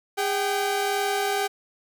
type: tone pair together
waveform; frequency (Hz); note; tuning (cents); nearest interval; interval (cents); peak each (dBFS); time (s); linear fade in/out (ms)
sawtooth; 406.5 / 771; G#4 / G5; -37 / -29; major seventh; 1108; -22; 0.17-1.48; 20
effects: none